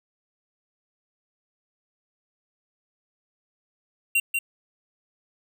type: tone with echo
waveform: square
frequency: 2759 Hz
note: F7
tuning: 22 cents flat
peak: -19 dBFS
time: 4.15-4.2 s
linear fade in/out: 5 ms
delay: 190 ms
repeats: 1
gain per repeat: -4 dB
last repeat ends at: 4.39 s
effects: none